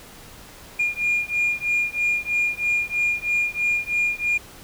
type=beating tone pair; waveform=sine; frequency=2417 / 2420.1 Hz; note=D7 / D#7; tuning=+49 / -49 cents; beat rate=3.1 Hz; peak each=-22 dBFS; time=0.79-4.38 s; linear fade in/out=10 ms; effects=tanh soft clip ceiling -15 dBFS + pink hiss -44 dBFS RMS until 4.63 s